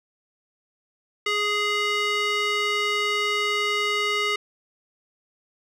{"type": "tone with band-pass filter", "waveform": "square", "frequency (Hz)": 415.3, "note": "G#4", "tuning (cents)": 0, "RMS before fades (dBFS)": -24, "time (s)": [1.26, 4.36], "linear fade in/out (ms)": 5, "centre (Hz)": 2400, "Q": 1.4, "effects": []}